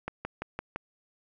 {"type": "click train", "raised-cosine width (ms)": 0.5, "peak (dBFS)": -18, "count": 5, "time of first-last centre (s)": [0.08, 0.76], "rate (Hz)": 5.88, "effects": []}